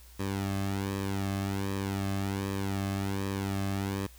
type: tone with flanger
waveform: sawtooth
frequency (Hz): 98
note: G2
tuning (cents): 0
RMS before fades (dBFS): -32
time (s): 0.19-4.07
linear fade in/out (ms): 10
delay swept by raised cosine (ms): 1.4 to 2.13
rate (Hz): 1.3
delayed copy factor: -0.7
effects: added 60 Hz sine -51 dBFS peak until 4.18 s + white hiss -57 dBFS RMS until 4.18 s